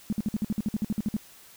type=tone bursts; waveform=sine; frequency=213.1 Hz; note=G#3; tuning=45 cents sharp; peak=-23 dBFS; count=14; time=0.1-1.166 s; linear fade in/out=0 ms; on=26 ms; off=54 ms; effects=white hiss -52 dBFS RMS until 1.56 s